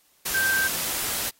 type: tone in noise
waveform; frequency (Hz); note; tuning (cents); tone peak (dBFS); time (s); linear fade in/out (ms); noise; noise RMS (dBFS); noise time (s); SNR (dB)
sine; 1568; G6; 0; -21; 0.34-0.68; 10; white; -28; 0.25-1.3; +4
effects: white hiss -62 dBFS RMS until 1.39 s + AAC 48 kbps